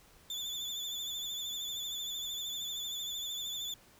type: tone with vibrato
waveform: 35% pulse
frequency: 3500 Hz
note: A7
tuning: 10 cents flat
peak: -35 dBFS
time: 0.3-3.74 s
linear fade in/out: 2 ms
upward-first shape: sine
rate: 13 Hz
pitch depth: 48 cents each way
effects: pink hiss -61 dBFS RMS until 3.99 s